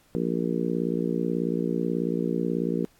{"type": "harmonic tone", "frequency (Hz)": 58.3, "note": "A#1", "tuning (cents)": 1, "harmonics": [3, 4, 5, 6, 7, 8], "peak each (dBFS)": [-29, -30, -31, -32, -32, -33], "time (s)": [0.15, 2.85], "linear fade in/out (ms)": 0, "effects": ["pink hiss -61 dBFS RMS until 2.99 s", "AAC 64 kbps"]}